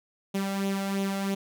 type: tone with flanger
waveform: sawtooth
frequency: 196 Hz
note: G3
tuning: in tune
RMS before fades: -29 dBFS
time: 0.34-1.35 s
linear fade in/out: 10 ms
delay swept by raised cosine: 0.3 to 1.5 ms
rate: 3 Hz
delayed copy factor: +0.55
effects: none